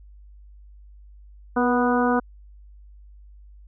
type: harmonic tone with a mistuned harmonic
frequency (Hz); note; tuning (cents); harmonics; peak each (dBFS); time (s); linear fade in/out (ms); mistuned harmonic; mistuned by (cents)
246.4; B3; -4; 1 / 2 / 3 / 4 / 5 / 6; -21 / -24 / -26 / -27 / -28 / -29; 1.56-2.2; 10; 2; -28
effects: added 50 Hz sine -44 dBFS peak until 3.67 s